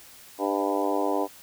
harmonic tone with a mistuned harmonic, 99.3 Hz, G2, 23 cents sharp, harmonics 3 / 4 / 5 / 6 / 7 / 8 / 9 / 10, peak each -29 / -30 / -31 / -32 / -32 / -33 / -34 / -34 dBFS, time 0.38-1.28 s, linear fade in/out 50 ms, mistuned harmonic 6, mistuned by +30 cents, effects white hiss -49 dBFS RMS until 1.42 s

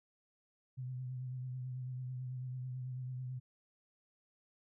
sine tone with vibrato, 127.3 Hz, C3, 47 cents flat, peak -39 dBFS, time 0.77-3.4 s, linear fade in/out 20 ms, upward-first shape triangle, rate 9.1 Hz, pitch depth 41 cents each way, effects none

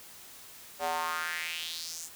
square tone with high-pass filter sweep, 82.41 Hz, E2, in tune, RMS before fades -35 dBFS, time 0.79-2.1 s, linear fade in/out 50 ms, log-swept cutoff 620 to 7800 Hz, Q 3.3, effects white hiss -50 dBFS RMS until 2.15 s

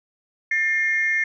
sine tone pair together, 1789 / 2127 Hz, A6 / C7, +28 / +28 cents, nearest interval minor third, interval 300 cents, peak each -21 / -20 dBFS, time 0.51-1.24 s, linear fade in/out 5 ms, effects tanh soft clip ceiling -12 dBFS

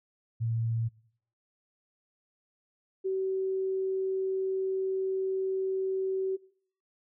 sine tone pair in turn, 114.4 / 381.1 Hz, A#2 / G4, -32 / -49 cents, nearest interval octave + major sixth, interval 2083 cents, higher second, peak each -27 / -27 dBFS, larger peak neither, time 0.4-0.89 / 3.04-6.37 s, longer second, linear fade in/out 20 ms, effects noise-tail reverb RT60 0.6 s tail -22 dB re dry

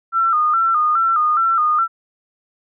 sine tone with vibrato, 1285 Hz, E6, 45 cents flat, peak -13 dBFS, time 0.12-1.88 s, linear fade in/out 50 ms, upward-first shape square, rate 2.4 Hz, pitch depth 81 cents each way, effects none

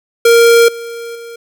square tone with level steps, 466.2 Hz, A#4, in tune, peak -5 / -24 / -28 dBFS, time 0.25-1.36 s, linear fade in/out 5 ms, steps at 0.68 / 1.15 s, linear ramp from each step 5 ms, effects none

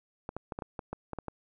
clicks, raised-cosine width 1 ms, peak -22 dBFS, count 10, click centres 0.291 / 0.366 / 0.522 / 0.589 / 0.622 / 0.792 / 0.93 / 1.133 / 1.187 / 1.283 s, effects none

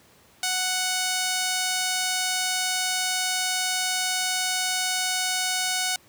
5% pulse tone, 740 Hz, F#5, in tune, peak -12 dBFS, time 0.43-5.96 s, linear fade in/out 2 ms, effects pink hiss -56 dBFS RMS until 6.08 s + high-pass 80 Hz 12 dB/octave

